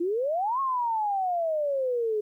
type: exponential two-way sweep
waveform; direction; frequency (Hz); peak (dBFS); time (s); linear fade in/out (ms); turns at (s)
sine; up then down; 329.6 to 1100 to 415.2; -24; 0-2.21; 10; 0.6
effects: 11-bit